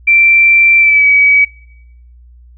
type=tone with pitch glide; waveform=sine; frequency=2349 to 2274 Hz; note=D7 to C#7; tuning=0 to +44 cents; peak=-5 dBFS; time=0.07-1.45 s; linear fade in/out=10 ms; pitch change=-56 cents; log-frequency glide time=0.78-1.07 s; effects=noise-tail reverb RT60 0.8 s tail -21 dB re dry + added 60 Hz sine -37 dBFS peak until 2.57 s